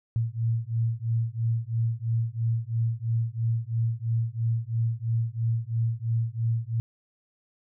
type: beating tone pair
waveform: sine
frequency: 113.2 / 116.2 Hz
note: A2 / A#2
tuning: +50 / -5 cents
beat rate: 3 Hz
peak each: -27 dBFS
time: 0.16-6.8 s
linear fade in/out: 0 ms
effects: none